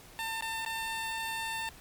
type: tone with dropouts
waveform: 15% pulse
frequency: 898 Hz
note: A5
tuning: 35 cents sharp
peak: -27 dBFS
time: 0.19-1.69 s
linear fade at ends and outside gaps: 0 ms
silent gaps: 0.409-0.423 / 0.649-0.662 s
effects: pink hiss -53 dBFS RMS until 1.8 s + MP3 96 kbps